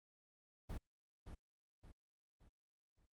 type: noise with echo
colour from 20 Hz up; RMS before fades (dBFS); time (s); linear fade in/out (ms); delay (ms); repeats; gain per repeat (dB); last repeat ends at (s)
brown; -44; 0.69-0.78; 10; 570; 4; -7; 3.06
effects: Opus 32 kbps